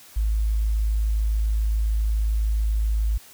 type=tone; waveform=sine; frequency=53.6 Hz; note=A1; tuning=45 cents flat; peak=-19 dBFS; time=0.16-3.18 s; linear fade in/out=10 ms; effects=white hiss -48 dBFS RMS until 3.33 s